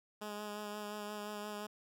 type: tone with vibrato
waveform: 10% pulse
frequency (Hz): 208.8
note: G#3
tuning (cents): +10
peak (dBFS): -33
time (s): 0.21-1.67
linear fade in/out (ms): 10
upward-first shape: sine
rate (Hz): 5.7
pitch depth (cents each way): 19
effects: none